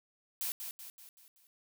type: noise with echo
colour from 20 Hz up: blue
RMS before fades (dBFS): -36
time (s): 0.41-0.52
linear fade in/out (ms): 0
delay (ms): 190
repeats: 5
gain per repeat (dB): -6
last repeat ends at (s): 1.47
effects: none